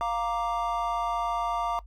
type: chord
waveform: triangle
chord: Bb major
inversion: second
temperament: equal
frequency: 698.5 / 932.3 / 1174.7 Hz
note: F5 / Bb5 / D6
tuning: 0 / 0 / 0 cents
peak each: -29 dBFS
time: 0.01-1.79 s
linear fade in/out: 0 ms
effects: noise-tail reverb RT60 0.1 s tail -19 dB re dry + added 50 Hz sine -44 dBFS peak until 1.86 s